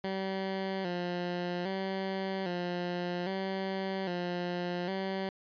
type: tone with vibrato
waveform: 15% pulse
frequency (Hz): 184.1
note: F#3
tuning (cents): -8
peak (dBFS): -26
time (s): 0.04-5.29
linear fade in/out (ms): 2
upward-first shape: square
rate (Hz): 0.62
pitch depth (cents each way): 71
effects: resampled to 11025 Hz